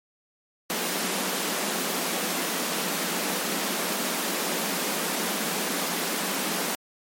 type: high-pass noise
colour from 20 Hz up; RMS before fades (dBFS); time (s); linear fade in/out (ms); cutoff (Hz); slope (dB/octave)
pink; -28; 0.7-6.75; 0; 170; 96
effects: MP3 64 kbps